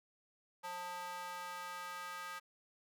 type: tone with high-pass filter sweep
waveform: square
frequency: 178.2 Hz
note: F3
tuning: 35 cents sharp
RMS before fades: -45 dBFS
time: 0.63-2.4 s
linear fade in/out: 20 ms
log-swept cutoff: 860 to 1300 Hz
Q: 2.6
effects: none